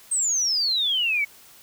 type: exponential sweep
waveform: sine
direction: down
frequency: 8480 to 2200 Hz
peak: -20 dBFS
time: 0.11-1.25 s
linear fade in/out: 10 ms
effects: white hiss -50 dBFS RMS until 1.62 s